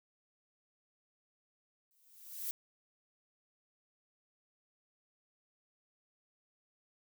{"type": "noise with exponential growth", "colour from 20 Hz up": "violet", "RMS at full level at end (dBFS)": -36, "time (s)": [1.91, 2.51], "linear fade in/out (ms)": 0, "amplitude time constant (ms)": 130, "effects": []}